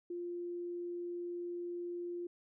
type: tone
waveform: sine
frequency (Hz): 349.2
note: F4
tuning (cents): 0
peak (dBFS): -38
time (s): 0.1-2.27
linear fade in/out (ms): 5
effects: none